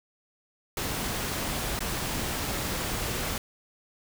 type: noise with dropouts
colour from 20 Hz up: pink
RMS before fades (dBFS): -31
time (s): 0.77-3.38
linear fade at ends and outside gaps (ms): 2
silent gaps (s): 1.792-1.805
effects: none